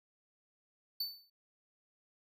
square tone with exponential decay, 4515 Hz, C#8, 31 cents sharp, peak -32 dBFS, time 1-1.3 s, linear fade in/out 5 ms, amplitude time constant 64 ms, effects none

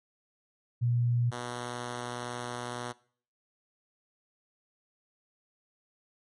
sine / 5% pulse tone pair in turn, 120 / 121.89 Hz, B2 / B2, -49 / -22 cents, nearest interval unison, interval 27 cents, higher second, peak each -24 dBFS, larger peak neither, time 0.81-1.31 / 1.31-2.93 s, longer second, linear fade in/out 20 ms, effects noise-tail reverb RT60 0.5 s tail -21 dB re dry + MP3 48 kbps

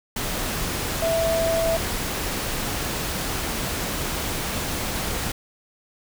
sine tone in noise, 659.3 Hz, E5, in tune, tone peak -20 dBFS, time 1.02-1.77 s, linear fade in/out 5 ms, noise pink, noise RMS -27 dBFS, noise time 0.16-5.32 s, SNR +4 dB, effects none

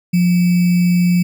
sine tone with sample-and-hold, 176.8 Hz, F3, 22 cents sharp, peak -10 dBFS, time 0.13-1.23 s, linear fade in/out 10 ms, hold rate 2450 Hz, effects none

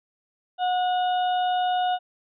harmonic tone, 728 Hz, F#5, 28 cents flat, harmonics 1 / 2 / 4 / 5, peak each -21 / -35 / -36 / -38 dBFS, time 0.58-1.99 s, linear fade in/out 50 ms, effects none

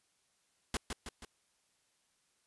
pink noise with echo, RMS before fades -34 dBFS, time 0.74-0.77 s, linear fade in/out 2 ms, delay 160 ms, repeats 3, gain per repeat -5 dB, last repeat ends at 1.25 s, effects white hiss -75 dBFS RMS until 2.46 s + resampled to 24000 Hz

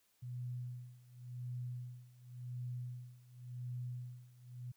sine tone with tremolo, 123.47 Hz, B2, in tune, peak -39 dBFS, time 0.22-4.72 s, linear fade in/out 10 ms, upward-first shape sine, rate 0.91 Hz, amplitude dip 90%, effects white hiss -75 dBFS RMS until 4.76 s

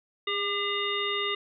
harmonic tone with a mistuned harmonic, 406 Hz, G#4, 39 cents flat, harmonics 1 / 3 / 5 / 7 / 9, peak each -33 / -33 / -33 / -33 / -33 dBFS, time 0.27-1.35 s, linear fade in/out 5 ms, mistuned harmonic 3, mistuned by -29 cents, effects none

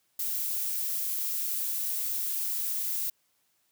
violet noise, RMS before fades -31 dBFS, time 0.19-3.1 s, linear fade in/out 5 ms, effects white hiss -72 dBFS RMS until 3.71 s + high-pass 60 Hz 12 dB/octave

